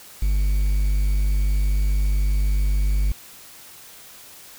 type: tone with quantisation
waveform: triangle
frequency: 50 Hz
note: G1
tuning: 35 cents sharp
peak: -15 dBFS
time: 0.22-3.12 s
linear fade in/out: 5 ms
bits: 7
effects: white hiss -44 dBFS RMS until 4.58 s